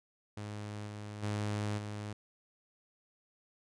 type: tone with level steps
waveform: sawtooth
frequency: 104.5 Hz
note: G#2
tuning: 11 cents sharp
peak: -36 / -38 / -29 / -35 dBFS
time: 0.37-2.13 s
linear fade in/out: 5 ms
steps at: 0.86 / 1.22 / 1.77 s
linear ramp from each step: 20 ms
effects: resampled to 22050 Hz